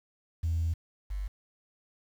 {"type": "tone pair in turn", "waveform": "sine", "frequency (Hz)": [82.41, 49], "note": ["E2", "G1"], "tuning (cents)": [0, 0], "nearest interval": "major sixth", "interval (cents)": 900, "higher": "first", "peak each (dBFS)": [-25, -31], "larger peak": "first", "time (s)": [[0.43, 0.74], [1.1, 1.28]], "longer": "first", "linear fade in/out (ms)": 10, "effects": ["tanh soft clip ceiling -22 dBFS", "9-bit"]}